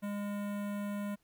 square tone with notch filter, 204 Hz, G#3, 31 cents flat, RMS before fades -37 dBFS, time 0.02-1.16 s, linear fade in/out 20 ms, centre 5000 Hz, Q 0.56, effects pink hiss -75 dBFS RMS until 1.23 s

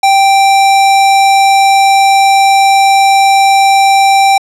square tone, 784 Hz, G5, in tune, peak -5 dBFS, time 0.03-4.38 s, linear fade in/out 5 ms, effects low-pass 9000 Hz 12 dB/octave

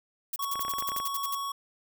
violet noise bursts, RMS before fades -32 dBFS, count 12, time 0.33-1.351 s, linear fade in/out 5 ms, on 31 ms, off 59 ms
square tone, 1113 Hz, C#6, 7 cents sharp, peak -32 dBFS, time 0.39-1.52 s, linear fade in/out 5 ms
clicks, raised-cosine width 0.5 ms, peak -24 dBFS, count 11, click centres 0.556 / 0.594 / 0.65 / 0.682 / 0.737 / 0.785 / 0.824 / 0.889 / 0.919 / 0.964 / 1.001 s
effects none

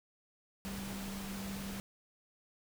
sine tone in noise, 196 Hz, G3, in tune, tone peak -41 dBFS, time 0.65-1.8 s, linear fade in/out 0 ms, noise pink, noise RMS -45 dBFS, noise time 0.65-1.8 s, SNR +1 dB, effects none

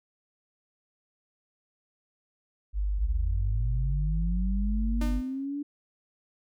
sine tone, 50 Hz, G1, 35 cents sharp, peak -25 dBFS, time 2.73-5.22 s, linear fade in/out 50 ms
sine linear sweep, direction up, 55.9 to 291.9 Hz, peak -30 dBFS, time 2.98-5.63 s, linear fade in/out 10 ms
sawtooth tone with exponential decay, 302.6 Hz, D#4, 48 cents flat, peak -28 dBFS, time 5.01-5.46 s, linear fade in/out 5 ms, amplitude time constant 96 ms
effects none

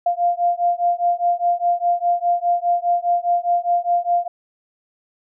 sine beating tone pair, 696 / 700.9 Hz, F5 / F5, -6 / +6 cents, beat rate 4.9 Hz, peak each -19 dBFS, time 0.06-4.28 s, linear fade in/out 5 ms, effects none

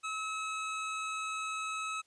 25% pulse tone, 1289 Hz, E6, 39 cents flat, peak -31 dBFS, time 0.03-2.02 s, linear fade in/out 20 ms, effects white hiss -72 dBFS RMS until 2.06 s + resampled to 22050 Hz

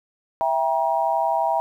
sine chord, E diminished, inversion none, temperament just, 659.3 / 791.1 / 949.3 Hz, E5 / G5 / Bb5, 0 / +16 / +31 cents, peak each -23 dBFS, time 0.41-1.6 s, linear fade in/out 0 ms, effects 9-bit

